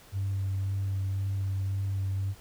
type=tone with vibrato; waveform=sine; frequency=97.3 Hz; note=G2; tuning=12 cents flat; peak=-26 dBFS; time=0.12-2.35 s; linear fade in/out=50 ms; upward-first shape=sine; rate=1.9 Hz; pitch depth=14 cents each way; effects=tanh soft clip ceiling -24 dBFS + pink hiss -54 dBFS RMS until 2.4 s